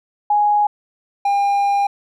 sine / triangle tone pair in turn, 830.6 / 803.7 Hz, G#5 / G5, 0 / +43 cents, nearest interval minor second, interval 57 cents, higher first, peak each -12 dBFS, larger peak neither, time 0.3-0.67 / 1.25-1.87 s, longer second, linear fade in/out 5 ms, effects none

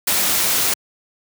white noise, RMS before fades -18 dBFS, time 0.07-0.74 s, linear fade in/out 5 ms, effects high-pass 100 Hz 12 dB/octave

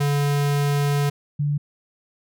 square / sine tone pair in turn, 143.5 / 145.76 Hz, D3 / D3, -40 / -13 cents, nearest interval unison, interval 27 cents, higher second, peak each -19 dBFS, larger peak neither, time 0-1.1 / 1.39-1.58 s, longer first, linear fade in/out 10 ms, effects none

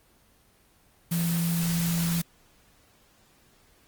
sine tone in noise, 168.7 Hz, E3, 40 cents sharp, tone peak -24 dBFS, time 1.11-2.22 s, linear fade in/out 10 ms, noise white, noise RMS -33 dBFS, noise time 1.11-2.22 s, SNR +6 dB, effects pink hiss -61 dBFS RMS until 3.87 s + Opus 24 kbps

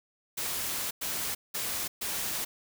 white noise bursts at uneven times, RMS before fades -33 dBFS, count 4, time 0.37-0.91 / 1.01-1.35 / 1.54-1.88 / 2.01-2.45 s, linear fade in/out 10 ms, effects none

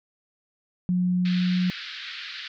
sine tone with pitch glide, 180.3 to 181.45 Hz, F#3 to F#3, -45 to -34 cents, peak -20 dBFS, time 0.89-1.7 s, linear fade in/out 0 ms, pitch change +11 cents, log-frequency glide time 1.31-1.56 s
white band-pass noise, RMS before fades -37 dBFS, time 1.25-2.48 s, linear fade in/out 5 ms, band 1400 to 4500 Hz, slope 48 dB/octave
effects none

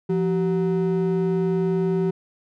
triangle ring-modulated tone, 277.2 Hz, C#4, in tune, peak -14 dBFS, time 0.09-2.11 s, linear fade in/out 10 ms, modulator 105 Hz, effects none

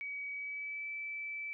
sine tone with pitch glide, 2269 to 2315 Hz, C#7 to D7, +40 to -25 cents, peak -38 dBFS, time 0.01-1.53 s, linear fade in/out 0 ms, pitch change +35 cents, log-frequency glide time 0.32-0.89 s, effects none

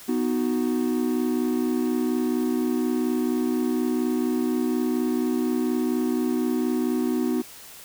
triangle chord, B major, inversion none, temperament equal, 246.9 / 311.1 / 370 Hz, B3 / D#4 / F#4, 0 / 0 / 0 cents, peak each -22 / -25 / -26 dBFS, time 0.08-7.42 s, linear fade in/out 10 ms, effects white hiss -44 dBFS RMS until 7.84 s

